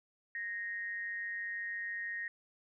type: tone with amplitude modulation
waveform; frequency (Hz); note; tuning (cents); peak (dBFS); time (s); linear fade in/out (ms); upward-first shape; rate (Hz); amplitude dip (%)
sine; 1863; A#6; -2; -34; 0.35-2.28; 2; sine; 194; 55
effects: none